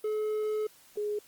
triangle / sine tone pair in turn, 428.4 / 417.6 Hz, A4 / G#4, -46 / +10 cents, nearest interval unison, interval 44 cents, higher first, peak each -26 / -29 dBFS, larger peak first, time 0.04-0.67 / 0.97-1.19 s, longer first, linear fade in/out 5 ms, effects white hiss -58 dBFS RMS until 1.27 s + Opus 24 kbps

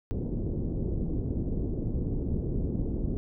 pink low-pass noise, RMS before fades -30 dBFS, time 0.11-3.17 s, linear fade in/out 0 ms, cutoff 390 Hz, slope 24 dB/octave, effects none

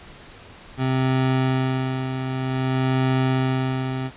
25% pulse tone with tremolo, 130.81 Hz, C3, in tune, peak -14 dBFS, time 0.77-4.11 s, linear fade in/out 50 ms, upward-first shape sine, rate 0.53 Hz, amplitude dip 55%, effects pink hiss -44 dBFS RMS until 4.16 s + resampled to 8000 Hz

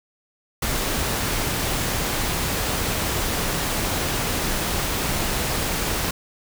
pink noise, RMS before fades -24 dBFS, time 0.62-6.11 s, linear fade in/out 5 ms, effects none

